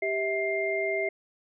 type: tone cluster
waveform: sine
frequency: 393.3 / 648 / 2106 Hz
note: G4 / E5 / C7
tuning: +6 / -30 / +11 cents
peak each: -30 dBFS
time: 0.02-1.09 s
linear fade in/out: 5 ms
effects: none